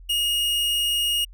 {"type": "tone", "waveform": "45% pulse", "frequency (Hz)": 2863, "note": "F7", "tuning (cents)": 42, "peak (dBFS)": -20, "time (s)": [0.09, 1.25], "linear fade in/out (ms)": 10, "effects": ["added 43 Hz sine -41 dBFS peak until 1.33 s"]}